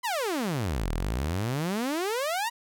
sawtooth exponential two-way sweep, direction down then up, 1046.5 to 36.95 to 974 Hz, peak -23 dBFS, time 0.03-2.5 s, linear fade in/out 20 ms, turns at 0.91 s, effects none

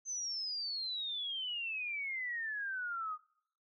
sine exponential sweep, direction down, 6270 to 1223 Hz, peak -36 dBFS, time 0.05-3.18 s, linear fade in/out 50 ms, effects noise-tail reverb RT60 0.7 s tail -24 dB re dry

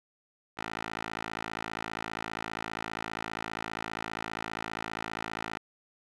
10% pulse tone with band-pass filter, 55 Hz, A1, in tune, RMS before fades -38 dBFS, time 0.57-5.58 s, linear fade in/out 10 ms, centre 1600 Hz, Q 0.91, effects none

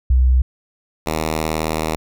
sine / 5% pulse tone pair in turn, 63.5 / 78.89 Hz, B1 / D#2, +49 / +24 cents, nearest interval major third, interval 375 cents, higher second, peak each -10 / -8 dBFS, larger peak second, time 0.1-0.42 / 1.06-1.96 s, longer second, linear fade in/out 5 ms, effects none

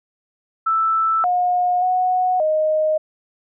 sine tone with pitch steps, 1321 / 719 / 735 / 621 Hz, E6 / F#5 / F#5 / D#5, +3 / -50 / -12 / -3 cents, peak -15 dBFS, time 0.66-2.98 s, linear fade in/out 10 ms, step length 580 ms, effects none

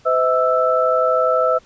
sine tone cluster, 510 / 642 / 1321 Hz, C5 / E5 / E6, -44 / -46 / +3 cents, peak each -18 dBFS, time 0.05-1.59 s, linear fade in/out 20 ms, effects pink hiss -52 dBFS RMS until 1.65 s + resampled to 16000 Hz

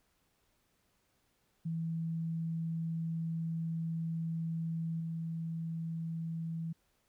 sine tone with level steps, 164 Hz, E3, 9 cents flat, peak -33 / -35 dBFS, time 1.65-6.73 s, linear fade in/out 10 ms, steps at 5 s, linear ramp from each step 5 ms, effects pink hiss -75 dBFS RMS until 7.08 s

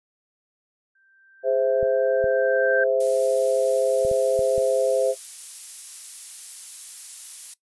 sine tone with exponential growth, 1568 Hz, G6, in tune, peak -20 dBFS, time 0.95-2.84 s, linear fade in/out 5 ms, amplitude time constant 410 ms
sine chord, Ab augmented, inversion none, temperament equal with one note detuned, 411.7 / 523.3 / 659.3 Hz, Ab4 / C5 / E5, -15 / 0 / 0 cents, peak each -26 / -20 / -24 dBFS, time 1.43-5.15 s, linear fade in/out 50 ms
clicks, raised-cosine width 5 ms, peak -24 dBFS, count 6, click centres 1.829 / 2.242 / 4.05 / 4.114 / 4.392 / 4.58 s
violet noise, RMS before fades -33 dBFS, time 3-7.54 s, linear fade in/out 5 ms
effects noise-tail reverb RT60 0.1 s tail -18 dB re dry + resampled to 24000 Hz

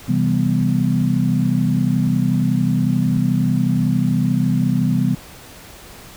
sine chord, C major seventh, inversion none, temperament equal, 130.81 / 164.81 / 196 / 246.9 Hz, C3 / E3 / G3 / B3, 0 / 0 / 0 / 0 cents, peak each -20 dBFS, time 0.08-5.15 s, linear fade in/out 10 ms, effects pink hiss -40 dBFS RMS until 6.16 s

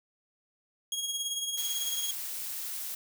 20% pulse tone with tremolo, 3288 Hz, G#7, 18 cents flat, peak -24 dBFS, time 0.92-2.11 s, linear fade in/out 2 ms, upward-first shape sine, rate 18 Hz, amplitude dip 50%
blue noise, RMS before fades -37 dBFS, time 1.57-2.95 s, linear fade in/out 5 ms
effects none

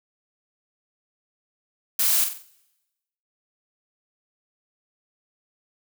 blue noise with echo, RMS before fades -21 dBFS, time 1.99-2.24 s, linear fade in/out 2 ms, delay 46 ms, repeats 4, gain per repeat -7 dB, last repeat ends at 2.424 s, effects noise-tail reverb RT60 1.0 s tail -22 dB re dry

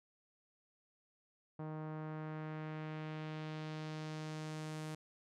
sawtooth tone with low-pass filter sweep, 155.4 Hz, D#3, 2 cents flat, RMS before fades -44 dBFS, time 1.59-4.95 s, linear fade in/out 5 ms, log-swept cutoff 1000 to 10000 Hz, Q 1.1, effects none

